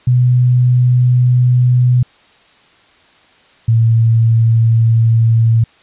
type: tone pair in turn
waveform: sine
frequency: 124.3 / 114.02 Hz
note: B2 / A#2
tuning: +12 / -38 cents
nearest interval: minor second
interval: 150 cents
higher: first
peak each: -7 dBFS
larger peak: neither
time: 0.07-2.03 / 3.68-5.64 s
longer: neither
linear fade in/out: 5 ms
effects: white hiss -48 dBFS RMS until 5.82 s + resampled to 8000 Hz